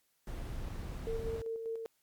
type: noise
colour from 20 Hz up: brown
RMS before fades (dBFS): -40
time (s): 0.27-1.42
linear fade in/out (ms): 2
type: tone with tremolo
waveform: sine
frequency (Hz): 452.9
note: A#4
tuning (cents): -50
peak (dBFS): -34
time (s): 1.07-1.86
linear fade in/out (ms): 0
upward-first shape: square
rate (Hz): 5.1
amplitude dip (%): 40
effects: white hiss -75 dBFS RMS until 2.02 s + MP3 96 kbps